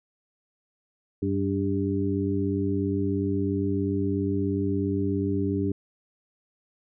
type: harmonic tone with a mistuned harmonic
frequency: 97 Hz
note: G2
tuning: 18 cents flat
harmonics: 1 / 2 / 3 / 4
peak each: -29 / -30 / -27 / -30 dBFS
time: 1.22-5.72 s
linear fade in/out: 5 ms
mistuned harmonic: 4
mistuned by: +46 cents
effects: none